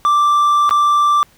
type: tone with dropouts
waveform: triangle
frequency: 1174.7 Hz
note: D6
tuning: in tune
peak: -8 dBFS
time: 0.05-1.23 s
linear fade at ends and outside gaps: 0 ms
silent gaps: 0.693-0.709 s
effects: pink hiss -51 dBFS RMS until 1.37 s